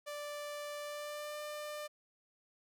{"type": "tone with pitch glide", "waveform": "sawtooth", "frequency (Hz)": [587.3, 597.2], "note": ["D5", "D5"], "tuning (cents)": [0, 29], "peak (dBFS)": -37, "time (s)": [0.06, 1.88], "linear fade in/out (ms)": 20, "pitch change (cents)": 29, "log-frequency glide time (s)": [0.82, 1.39], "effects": []}